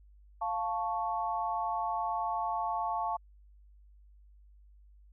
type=chord; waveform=sine; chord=F augmented; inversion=none; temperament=equal; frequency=698.5 / 880 / 1108.7 Hz; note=F5 / A5 / C#6; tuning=0 / 0 / 0 cents; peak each=-35 / -33 / -36 dBFS; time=0.41-3.17 s; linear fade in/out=10 ms; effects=added 50 Hz sine -55 dBFS peak until 5.12 s